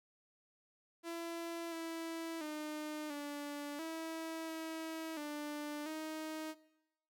sawtooth tone with pitch steps, 336.1 / 329 / 303.9 / 289.7 / 324.5 / 322.2 / 296 / 313.3 Hz, E4 / E4 / D#4 / D4 / E4 / E4 / D4 / D#4, +34 / -3 / -41 / -24 / -27 / -39 / +14 / +12 cents, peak -37 dBFS, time 1.03-6.55 s, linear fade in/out 50 ms, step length 690 ms, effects noise-tail reverb RT60 0.9 s tail -19 dB re dry

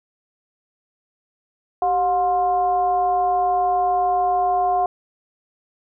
sine tone with frequency modulation, 720 Hz, F#5, 47 cents flat, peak -16 dBFS, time 1.82-4.86 s, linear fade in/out 2 ms, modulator 333 Hz, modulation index 0.54, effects none

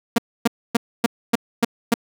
sawtooth tone bursts, 233.1 Hz, A#3, in tune, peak -9 dBFS, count 7, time 0.16-1.941 s, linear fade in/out 5 ms, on 23 ms, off 270 ms, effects none

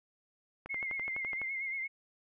click train, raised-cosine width 0.5 ms, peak -28 dBFS, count 10, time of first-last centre 0.66-1.416 s, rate 11.9 Hz
sine tone with vibrato, 2133 Hz, C7, 33 cents sharp, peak -34 dBFS, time 0.69-1.88 s, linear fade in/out 20 ms, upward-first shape sine, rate 8.7 Hz, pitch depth 50 cents each way
effects none

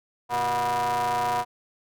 45% pulse ring-modulated tone, 123.47 Hz, B2, in tune, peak -20 dBFS, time 0.29-1.45 s, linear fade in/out 50 ms, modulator 850 Hz, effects none

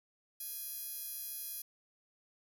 10% pulse tone with high-pass filter, 830.6 Hz, G#5, in tune, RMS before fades -43 dBFS, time 0.4-1.62 s, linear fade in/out 5 ms, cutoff 10000 Hz, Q 1.2, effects none

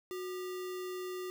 sine tone with sample-and-hold, 366.4 Hz, F#4, 17 cents flat, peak -37 dBFS, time 0.11-1.3 s, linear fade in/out 0 ms, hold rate 1575 Hz, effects none

